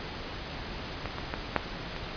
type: clicks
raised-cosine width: 0.5 ms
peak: -18 / -20 / -16 / -7 / -21 dBFS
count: 5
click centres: 1.057 / 1.184 / 1.339 / 1.563 / 1.964 s
effects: pink hiss -38 dBFS RMS until 2.16 s + resampled to 11025 Hz